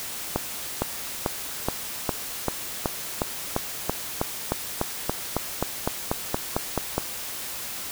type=accelerating click train; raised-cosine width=1 ms; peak=-8 dBFS; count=22; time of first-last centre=0.36-6.98 s; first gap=460 ms; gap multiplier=0.96; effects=white hiss -34 dBFS RMS until 7.91 s